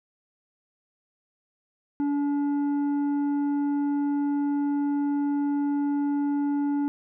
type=tone with tanh clipping; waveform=sine; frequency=286.7 Hz; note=D4; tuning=42 cents flat; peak=-24 dBFS; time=2-6.88 s; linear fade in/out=0 ms; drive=7 dB; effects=none